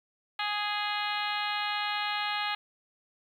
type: harmonic tone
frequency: 415.3 Hz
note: G#4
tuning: in tune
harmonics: 2 / 3 / 4 / 5 / 6 / 7 / 8 / 9 / 10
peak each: -34 / -36 / -37 / -38 / -39 / -39 / -40 / -41 / -41 dBFS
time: 0.39-2.55 s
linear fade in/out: 5 ms
effects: 10-bit